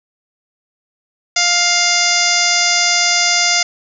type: harmonic tone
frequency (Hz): 702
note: F5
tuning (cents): +9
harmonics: 1 / 2 / 3 / 4 / 5 / 6 / 7 / 8 / 9 / 10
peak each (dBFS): -22 / -23 / -17 / -24 / -23 / -27 / -17 / -22 / -20 / -24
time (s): 1.36-3.63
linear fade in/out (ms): 5
effects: none